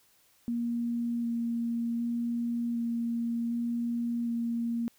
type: tone with vibrato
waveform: sine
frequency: 234.8 Hz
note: A#3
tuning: 13 cents sharp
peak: -28 dBFS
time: 0.48-4.88 s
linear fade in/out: 0 ms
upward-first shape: square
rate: 0.66 Hz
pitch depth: 9 cents each way
effects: white hiss -65 dBFS RMS until 4.98 s